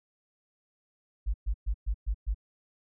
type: tone bursts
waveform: sine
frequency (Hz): 51.4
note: G#1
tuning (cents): -17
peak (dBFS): -25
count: 6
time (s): 1.26-2.346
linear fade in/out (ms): 20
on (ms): 81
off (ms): 120
effects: none